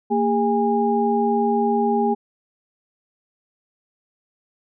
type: tone cluster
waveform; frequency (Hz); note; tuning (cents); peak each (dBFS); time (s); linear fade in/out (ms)
sine; 229.9 / 406.6 / 818; A#3 / G#4 / G#5; -24 / -37 / -26; -21; 0.1-2.15; 20
effects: none